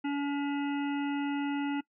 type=harmonic tone; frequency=284.5 Hz; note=C#4; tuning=45 cents sharp; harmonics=1 / 3 / 5 / 7 / 9 / 10; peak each=-29 / -39 / -43 / -46 / -48 / -49 dBFS; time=0.04-1.81 s; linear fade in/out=10 ms; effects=noise-tail reverb RT60 0.1 s tail -21 dB re dry